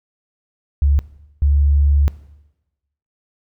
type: tone pair in turn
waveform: sine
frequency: 71.1 / 71.59 Hz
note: C#2 / D2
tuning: +45 / -44 cents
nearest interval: unison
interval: 11 cents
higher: second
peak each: -11 / -11 dBFS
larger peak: neither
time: 0.82-0.99 / 1.42-2.08 s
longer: second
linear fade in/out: 0 ms
effects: noise-tail reverb RT60 1.0 s tail -18 dB re dry